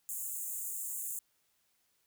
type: high-pass noise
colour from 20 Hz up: pink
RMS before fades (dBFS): -39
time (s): 0.09-1.19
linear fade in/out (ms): 0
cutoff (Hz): 6800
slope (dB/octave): 96
effects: white hiss -75 dBFS RMS until 2.06 s